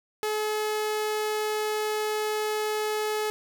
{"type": "tone", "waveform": "sawtooth", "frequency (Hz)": 427.2, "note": "G#4", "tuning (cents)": 49, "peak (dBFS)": -22, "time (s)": [0.23, 3.3], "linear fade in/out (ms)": 0, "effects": []}